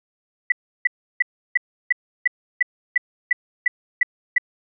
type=tone bursts; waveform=sine; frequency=1975.5 Hz; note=B6; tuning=in tune; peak=-12 dBFS; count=12; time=0.5-4.382 s; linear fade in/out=5 ms; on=21 ms; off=330 ms; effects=none